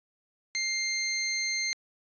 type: tone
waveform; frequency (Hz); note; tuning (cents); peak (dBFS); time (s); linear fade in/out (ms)
15% pulse; 2100; C7; +6; -21; 0.55-1.73; 0
effects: resampled to 16000 Hz

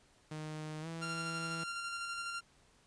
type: tone with pitch glide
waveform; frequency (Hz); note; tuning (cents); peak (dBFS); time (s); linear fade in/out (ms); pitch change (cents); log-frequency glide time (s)
sawtooth; 154.5 to 164.64; D#3 to E3; -12 to -2; -37; 0.31-1.64; 5; +110; 0.81-0.87
type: tone with tremolo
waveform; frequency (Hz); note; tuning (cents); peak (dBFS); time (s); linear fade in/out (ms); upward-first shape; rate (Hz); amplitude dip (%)
sawtooth; 1385; F6; -15; -34; 1.01-2.41; 20; square; 12; 25
effects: pink hiss -67 dBFS RMS until 2.86 s + resampled to 22050 Hz

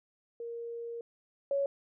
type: tone pair in turn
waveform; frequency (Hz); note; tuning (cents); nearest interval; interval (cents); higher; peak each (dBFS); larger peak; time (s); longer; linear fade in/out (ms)
sine; 467.4 / 557.8; A#4 / C#5; +5 / +11; minor third; 306; second; -37 / -27; second; 0.4-1.01 / 1.51-1.66; first; 2
effects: none

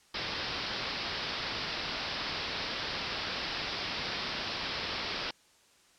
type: low-pass noise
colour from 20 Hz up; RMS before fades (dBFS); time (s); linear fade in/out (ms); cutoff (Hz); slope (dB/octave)
white; -36; 0.14-5.31; 5; 5300; 96
effects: white hiss -63 dBFS RMS until 5.98 s + low-pass 8000 Hz 12 dB/octave

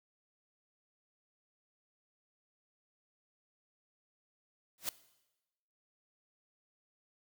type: noise with exponential growth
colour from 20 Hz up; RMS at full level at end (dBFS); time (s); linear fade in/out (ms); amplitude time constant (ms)
white; -31; 4.78-4.89; 1; 22
effects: noise-tail reverb RT60 1.0 s tail -18 dB re dry

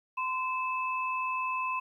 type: tone pair together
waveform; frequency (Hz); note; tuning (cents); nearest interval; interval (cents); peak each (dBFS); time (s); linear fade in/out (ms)
sine; 1026 / 2614; C6 / E7; -34 / -15; octave + major third; 1619; -30 / -35; 0.17-1.8; 10
effects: 11-bit

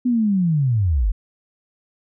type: linear sweep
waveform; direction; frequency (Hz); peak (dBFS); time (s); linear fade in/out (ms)
sine; down; 253.2 to 40.24; -15; 0.05-1.12; 10
effects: none

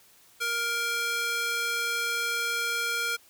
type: tone with high-pass filter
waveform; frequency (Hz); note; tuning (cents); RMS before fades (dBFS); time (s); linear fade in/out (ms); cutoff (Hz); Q
square; 468.2; A#4; +8; -29; 0.4-3.17; 20; 1500; 1.2
effects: white hiss -58 dBFS RMS until 3.29 s

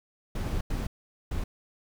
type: noise bursts at uneven times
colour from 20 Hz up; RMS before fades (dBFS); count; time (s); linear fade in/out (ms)
brown; -30; 3; 0.35-0.61 / 0.7-0.87 / 1.31-1.44; 5
effects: none

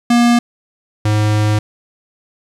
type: tone pair in turn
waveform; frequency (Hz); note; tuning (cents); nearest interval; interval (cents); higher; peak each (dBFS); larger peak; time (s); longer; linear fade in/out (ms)
square; 238.3 / 106.15; A#3 / G#2; +38 / +38; octave + major second; 1400; first; -9 / -12; first; 0.1-0.39 / 1.05-1.59; second; 5
effects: low-pass 9000 Hz 12 dB/octave + 8-bit

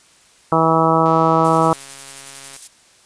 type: harmonic tone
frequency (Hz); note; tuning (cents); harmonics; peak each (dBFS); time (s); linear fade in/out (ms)
162.2; E3; -28; 1 / 2 / 3 / 4 / 5 / 6 / 7 / 8; -20 / -20 / -20 / -20 / -20 / -20 / -20 / -20; 0.52-1.73; 2
type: click train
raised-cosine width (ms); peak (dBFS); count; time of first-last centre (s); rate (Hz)
0.2; -22; 207; 1.06-2.564; 137
type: noise with tremolo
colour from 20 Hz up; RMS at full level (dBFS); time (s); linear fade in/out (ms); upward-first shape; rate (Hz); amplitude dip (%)
violet; -29; 1.44-2.68; 10; square; 11; 35
effects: white hiss -51 dBFS RMS until 3.05 s + resampled to 22050 Hz

